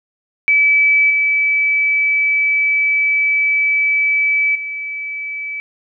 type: tone with level steps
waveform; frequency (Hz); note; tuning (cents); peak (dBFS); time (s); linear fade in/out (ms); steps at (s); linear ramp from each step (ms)
sine; 2300; D7; -37; -9 / -12 / -22; 0.48-5.6; 0; 1.1 / 4.55; 5
effects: none